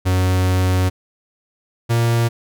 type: tone pair in turn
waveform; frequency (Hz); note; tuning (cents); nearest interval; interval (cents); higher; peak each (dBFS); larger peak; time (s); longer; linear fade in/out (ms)
45% pulse; 92.4 / 116.89; F#2 / A#2; -2 / +5; major third; 407; second; -14; neither; 0.05-0.9 / 1.89-2.29; first; 20
effects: none